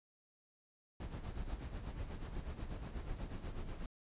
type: noise with tremolo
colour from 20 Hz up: brown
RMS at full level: -41 dBFS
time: 1-3.86 s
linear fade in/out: 2 ms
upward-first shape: sine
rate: 8.2 Hz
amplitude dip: 60%
effects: resampled to 8000 Hz